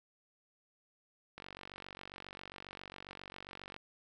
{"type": "click train", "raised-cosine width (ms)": 0.3, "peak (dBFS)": -30, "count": 114, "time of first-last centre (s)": [1.38, 3.764], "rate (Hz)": 47.4, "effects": []}